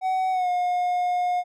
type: tone with pitch glide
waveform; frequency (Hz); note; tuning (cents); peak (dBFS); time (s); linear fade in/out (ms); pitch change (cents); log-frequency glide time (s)
triangle; 751 to 717.1; F#5 to F5; +26 to +46; -19; 0.01-1.44; 50; -80; 0.31-0.49
effects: none